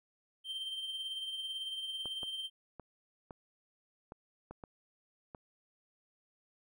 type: tone with tremolo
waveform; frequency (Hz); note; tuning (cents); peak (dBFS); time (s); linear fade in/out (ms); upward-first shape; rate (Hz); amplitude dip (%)
triangle; 3136; G7; 0; -34; 0.44-2.5; 50; triangle; 18; 50
type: clicks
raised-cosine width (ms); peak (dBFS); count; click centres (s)
1; -32; 8; 2.057 / 2.232 / 2.797 / 3.308 / 4.121 / 4.51 / 4.638 / 5.348
effects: none